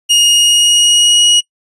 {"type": "tone with pitch glide", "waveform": "sawtooth", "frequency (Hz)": [2863, 2900], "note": ["F7", "F#7"], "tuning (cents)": [42, -35], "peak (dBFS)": -3, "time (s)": [0.09, 1.41], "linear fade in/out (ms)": 20, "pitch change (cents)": 23, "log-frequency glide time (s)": [0.28, 1.23], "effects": ["noise-tail reverb RT60 0.1 s tail -23 dB re dry", "resampled to 24000 Hz"]}